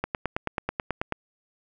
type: click train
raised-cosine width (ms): 0.5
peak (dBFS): -11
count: 11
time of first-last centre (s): 0.04-1.123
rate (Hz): 9.23
effects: none